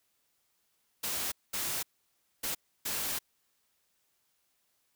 white noise bursts at uneven times, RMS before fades -34 dBFS, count 4, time 1.03-1.32 / 1.53-1.83 / 2.43-2.55 / 2.85-3.19 s, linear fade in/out 10 ms, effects white hiss -75 dBFS RMS until 4.95 s

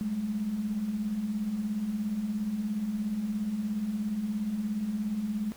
sine beating tone pair, 196 / 213 Hz, G3 / G#3, 0 / +44 cents, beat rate 17 Hz, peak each -37 / -29 dBFS, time 0.01-5.52 s, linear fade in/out 0 ms, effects pink hiss -52 dBFS RMS until 5.56 s

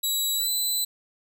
15% pulse tone with pitch glide, 3900 to 4005 Hz, B7 to B7, -23 to +23 cents, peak -17 dBFS, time 0.03-0.85 s, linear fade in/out 10 ms, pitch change +46 cents, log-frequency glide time 0.35-0.48 s, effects none

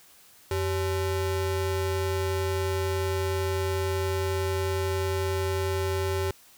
square ring-modulated tone, 237.9 Hz, A#3, 35 cents sharp, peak -23 dBFS, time 0.51-6.31 s, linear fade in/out 2 ms, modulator 149 Hz, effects white hiss -55 dBFS RMS until 6.57 s

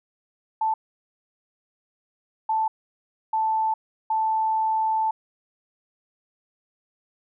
sine tone bursts at uneven times, 880 Hz, A5, in tune, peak -20 dBFS, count 4, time 0.61-0.74 / 2.49-2.68 / 3.33-3.74 / 4.1-5.11 s, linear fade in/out 5 ms, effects none

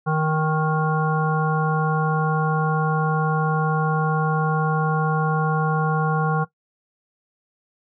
harmonic tone, 156.3 Hz, D#3, 8 cents sharp, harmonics 1 / 3 / 5 / 7 / 9, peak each -20 / -27 / -26 / -28 / -29 dBFS, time 0.06-6.45 s, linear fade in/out 20 ms, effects noise-tail reverb RT60 0.1 s tail -17 dB re dry

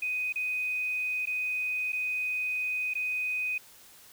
sine tone with dropouts, 2500 Hz, D#7, 8 cents sharp, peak -28 dBFS, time 0.02-3.58 s, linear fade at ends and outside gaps 5 ms, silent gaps 0.325-0.357 / 1.256-1.271 / 1.922-1.929 / 2.937-2.952 s, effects white hiss -54 dBFS RMS until 4.12 s

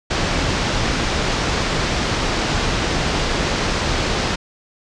pink low-pass noise, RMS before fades -20 dBFS, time 0.1-4.36 s, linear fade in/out 10 ms, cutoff 6000 Hz, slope 24 dB/octave, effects resampled to 22050 Hz

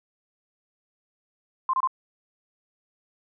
sine tone bursts, 1046.5 Hz, C6, in tune, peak -20 dBFS, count 3, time 1.69-1.874 s, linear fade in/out 2 ms, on 44 ms, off 26 ms, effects none

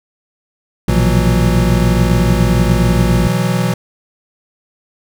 square chord, B suspended fourth, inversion none, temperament equal, 123.47 / 164.81 / 185 Hz, B2 / E3 / F#3, 0 / 0 / 0 cents, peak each -18 dBFS, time 0.88-3.74 s, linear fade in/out 5 ms
harmonic tone, 58.2 Hz, A#1, 2 cents flat, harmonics 1 / 2 / 3 / 4 / 6, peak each -15 / -18 / -20 / -21 / -23 dBFS, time 0.88-3.28 s, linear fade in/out 5 ms
effects none

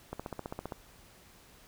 click train, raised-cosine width 1 ms, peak -23 dBFS, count 10, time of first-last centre 0.13-0.722 s, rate 15.2 Hz, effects pink hiss -58 dBFS RMS until 1.67 s

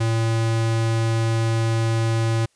square tone, 113.5 Hz, A#2, 46 cents flat, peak -19 dBFS, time 0-2.46 s, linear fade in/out 10 ms, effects white hiss -64 dBFS RMS until 2.55 s + resampled to 22050 Hz

